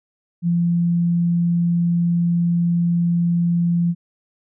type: tone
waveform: sine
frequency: 171.7 Hz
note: F3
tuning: 29 cents flat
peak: -15 dBFS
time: 0.42-3.95 s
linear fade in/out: 50 ms
effects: none